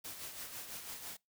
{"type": "noise with tremolo", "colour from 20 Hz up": "white", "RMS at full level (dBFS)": -44, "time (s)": [0.04, 1.17], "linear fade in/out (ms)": 10, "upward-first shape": "sine", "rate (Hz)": 6, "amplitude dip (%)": 50, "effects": ["noise-tail reverb RT60 0.2 s tail -24 dB re dry"]}